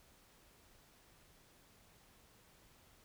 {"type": "silence", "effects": ["pink hiss -66 dBFS RMS until 3.04 s"]}